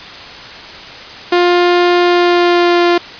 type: tone with pitch glide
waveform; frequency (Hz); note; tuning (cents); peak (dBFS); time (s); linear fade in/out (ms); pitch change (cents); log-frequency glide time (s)
sawtooth; 352.6 to 348.1; F4 to F4; +17 to -6; -4; 1.32-2.98; 5; -23; 2.01-2.85
effects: white hiss -30 dBFS RMS until 3.19 s + resampled to 11025 Hz